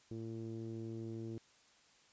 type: tone with low-pass filter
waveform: sawtooth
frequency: 112.9 Hz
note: A2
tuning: 45 cents sharp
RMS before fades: -44 dBFS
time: 0.11-1.38 s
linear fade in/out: 0 ms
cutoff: 350 Hz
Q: 3.3
effects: white hiss -67 dBFS RMS until 2.12 s + resampled to 16000 Hz